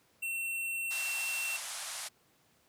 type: tone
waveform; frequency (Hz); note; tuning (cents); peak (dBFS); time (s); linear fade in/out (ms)
square; 2710; E7; +47; -34; 0.22-1.57; 10
type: band-pass noise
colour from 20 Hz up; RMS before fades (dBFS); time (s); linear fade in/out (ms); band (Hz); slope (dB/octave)
white; -41; 0.9-2.09; 20; 610 to 11000; 48
effects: pink hiss -68 dBFS RMS until 2.68 s + high-pass 100 Hz 12 dB/octave